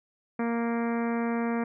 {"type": "harmonic tone", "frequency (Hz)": 233.1, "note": "A#3", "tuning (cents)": 0, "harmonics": [1, 2, 3, 4, 5, 6, 7, 8, 9, 10], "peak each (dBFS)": [-27, -33, -37, -39, -41, -43, -44, -45, -46, -47], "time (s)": [0.39, 1.64], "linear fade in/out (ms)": 5, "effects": []}